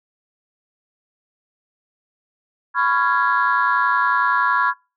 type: chord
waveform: sine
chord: C# dominant seventh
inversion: third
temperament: just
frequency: 997.9 / 1108.7 / 1385.9 / 1663.1 Hz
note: B5 / C#6 / E#6 / G#6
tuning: +18 / 0 / -14 / +2 cents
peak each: -20 dBFS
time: 2.74-4.74 s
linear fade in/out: 50 ms
effects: noise-tail reverb RT60 0.3 s tail -25 dB re dry + tanh soft clip ceiling -7 dBFS